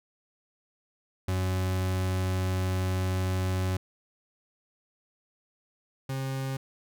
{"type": "tone pair in turn", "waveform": "40% pulse", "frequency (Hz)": [93.1, 133.9], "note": ["F#2", "C3"], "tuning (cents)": [11, 40], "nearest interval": "tritone", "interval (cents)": 629, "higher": "second", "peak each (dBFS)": [-25, -29], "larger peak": "first", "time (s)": [[1.28, 3.77], [6.09, 6.57]], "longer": "first", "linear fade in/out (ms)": 5, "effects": []}